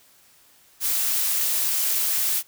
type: noise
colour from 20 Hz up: blue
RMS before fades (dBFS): -23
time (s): 0.8-2.43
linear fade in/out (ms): 50
effects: white hiss -56 dBFS RMS until 2.47 s